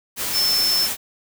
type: tone in noise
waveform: sine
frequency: 5300 Hz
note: E8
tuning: 9 cents sharp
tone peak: -17 dBFS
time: 0.32-0.89 s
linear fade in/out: 50 ms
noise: white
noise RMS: -25 dBFS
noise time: 0.16-0.97 s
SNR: +5 dB
effects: none